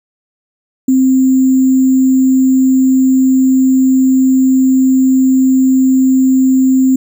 sine tone with sample-and-hold, 261.6 Hz, C4, in tune, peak -6 dBFS, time 0.88-6.96 s, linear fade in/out 5 ms, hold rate 7350 Hz, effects none

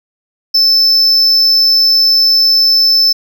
triangle tone, 5274 Hz, E8, in tune, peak -5 dBFS, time 0.54-3.13 s, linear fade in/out 10 ms, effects none

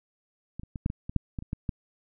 clicks, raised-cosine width 5 ms, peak -24 / -30 / -23 / -13 / -20 / -22 / -11 / -20 / -28 / -18 / -16 dBFS, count 11, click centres 0.596 / 0.634 / 0.758 / 0.861 / 0.901 / 1.095 / 1.163 / 1.388 / 1.424 / 1.531 / 1.692 s, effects none

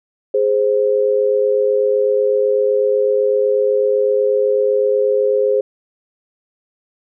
sine tone pair together, 415.3 / 523.3 Hz, G#4 / C5, 0 / 0 cents, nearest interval major third, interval 400 cents, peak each -15 dBFS, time 0.34-5.61 s, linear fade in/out 5 ms, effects none

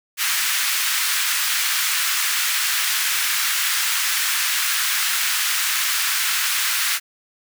pink high-pass noise, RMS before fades -21 dBFS, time 0.17-7 s, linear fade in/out 50 ms, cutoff 1400 Hz, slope 24 dB/octave, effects none

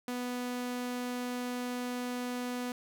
sawtooth tone, 246.9 Hz, B3, in tune, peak -30 dBFS, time 0.08-2.72 s, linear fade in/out 2 ms, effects none

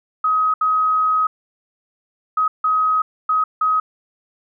sine tone bursts at uneven times, 1265 Hz, D#6, 28 cents sharp, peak -14 dBFS, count 6, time 0.24-0.54 / 0.61-1.27 / 2.37-2.48 / 2.64-3.02 / 3.29-3.44 / 3.61-3.8 s, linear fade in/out 5 ms, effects none

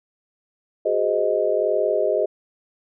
sine chord, Ab dominant seventh, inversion third, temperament just, 373.8 / 415.3 / 519.1 / 623 Hz, Gb4 / Ab4 / C5 / Eb5, +18 / 0 / -14 / +2 cents, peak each -26 / -23 / -25 / -21 dBFS, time 0.85-2.26 s, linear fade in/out 10 ms, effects none

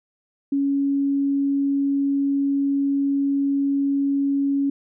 sine tone, 278.6 Hz, C#4, 9 cents sharp, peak -18 dBFS, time 0.52-4.7 s, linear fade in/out 5 ms, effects none

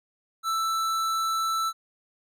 sine tone with hard clipping, 1324 Hz, E6, 7 cents sharp, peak -26 dBFS, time 0.43-1.73 s, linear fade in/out 50 ms, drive 16 dB, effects none

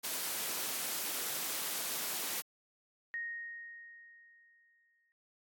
white noise, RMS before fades -37 dBFS, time 0.03-2.42 s, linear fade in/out 20 ms
sine tone with exponential decay, 1864.7 Hz, A#6, in tune, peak -35 dBFS, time 3.14-5.12 s, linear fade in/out 0 ms, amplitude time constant 430 ms
effects high-pass 200 Hz 12 dB/octave + AAC 64 kbps

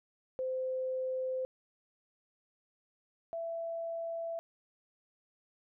sine tone pair in turn, 517 / 666.3 Hz, C5 / E5, -21 / +18 cents, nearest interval major third, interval 439 cents, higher second, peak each -32 / -35 dBFS, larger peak first, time 0.39-1.45 / 3.33-4.39 s, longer neither, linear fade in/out 0 ms, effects none

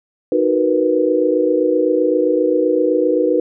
sine chord, B major seventh, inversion first, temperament equal, 311.1 / 370 / 466.2 / 493.9 Hz, D#4 / F#4 / A#4 / B4, 0 / 0 / 0 / 0 cents, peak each -18 / -19 / -21 / -16 dBFS, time 0.32-3.4 s, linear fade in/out 2 ms, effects none

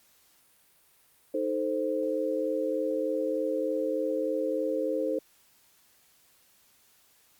sine chord, A diminished, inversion second, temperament equal, 311.1 / 440 / 523.3 Hz, Eb4 / A4 / C5, 0 / 0 / 0 cents, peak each -32 / -32 / -29 dBFS, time 1.34-5.19 s, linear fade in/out 5 ms, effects white hiss -63 dBFS RMS until 7.39 s + Opus 48 kbps

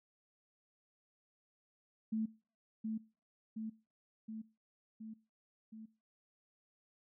sine tone with echo, 220 Hz, A3, in tune, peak -33 dBFS, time 2.12-2.26 s, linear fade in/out 10 ms, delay 720 ms, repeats 5, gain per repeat -3 dB, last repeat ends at 5.86 s, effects noise-tail reverb RT60 0.4 s tail -23 dB re dry

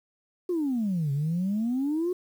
sine exponential two-way sweep, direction down then up, 370 to 136.7 to 370 Hz, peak -23 dBFS, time 0.49-2.13 s, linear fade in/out 5 ms, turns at 1.12 s, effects tanh soft clip ceiling -21 dBFS + 9-bit

